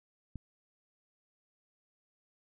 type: click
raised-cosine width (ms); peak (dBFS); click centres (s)
5; -29; 0.357
effects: none